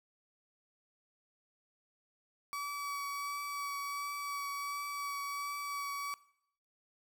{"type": "tone with vibrato", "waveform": "35% pulse", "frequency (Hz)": 1141, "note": "C#6", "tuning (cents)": 50, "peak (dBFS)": -35, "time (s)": [2.53, 6.14], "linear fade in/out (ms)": 0, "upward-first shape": "triangle", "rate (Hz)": 1.4, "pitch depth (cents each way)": 14, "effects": ["noise-tail reverb RT60 0.7 s tail -20 dB re dry"]}